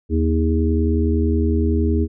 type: harmonic tone with a mistuned harmonic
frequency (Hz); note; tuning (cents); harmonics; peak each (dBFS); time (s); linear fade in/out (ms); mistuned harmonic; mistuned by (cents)
79.5; D#2; +38; 1 / 3 / 4 / 5; -17 / -22 / -23 / -24; 0.09-2.08; 50; 5; +49
effects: none